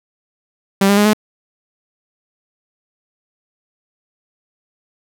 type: tone with pitch steps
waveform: sawtooth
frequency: 196 / 201.5 / 207.2 / 213 Hz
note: G3 / G3 / G#3 / G#3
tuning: 0 / +48 / -4 / +44 cents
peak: -6 dBFS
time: 0.81-1.134 s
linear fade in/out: 5 ms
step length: 81 ms
effects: none